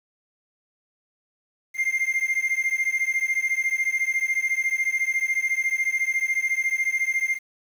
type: beating tone pair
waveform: triangle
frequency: 2100 / 2114 Hz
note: C7 / C7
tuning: +6 / +17 cents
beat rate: 14 Hz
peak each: -23 dBFS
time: 1.74-7.39 s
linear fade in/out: 50 ms
effects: 8-bit